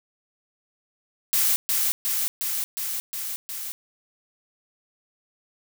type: noise with echo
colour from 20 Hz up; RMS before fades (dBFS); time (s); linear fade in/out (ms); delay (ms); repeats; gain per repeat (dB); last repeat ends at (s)
blue; -21; 1.33-1.56; 0; 360; 6; -2; 3.72
effects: none